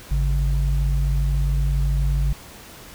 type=tone pair together; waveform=sine; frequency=52.31 / 139.8 Hz; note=G#1 / C#3; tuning=+13 / +15 cents; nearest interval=octave + perfect fourth; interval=1702 cents; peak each=-18 / -24 dBFS; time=0.11-2.33 s; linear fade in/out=5 ms; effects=pink hiss -42 dBFS RMS until 2.94 s